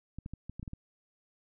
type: clicks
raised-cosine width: 5 ms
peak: -28 dBFS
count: 8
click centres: 0.186 / 0.261 / 0.336 / 0.496 / 0.596 / 0.629 / 0.678 / 0.734 s
effects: none